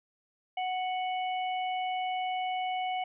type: harmonic tone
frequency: 740 Hz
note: F#5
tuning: in tune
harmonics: 1 / 3 / 4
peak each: -30 / -40 / -42 dBFS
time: 0.57-3.04 s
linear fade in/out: 5 ms
effects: none